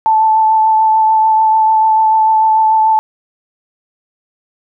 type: tone with vibrato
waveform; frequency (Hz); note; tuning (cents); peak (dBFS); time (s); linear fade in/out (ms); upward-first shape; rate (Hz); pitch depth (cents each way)
sine; 877; A5; -6; -7; 0.06-2.99; 0; triangle; 6.8; 17
effects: none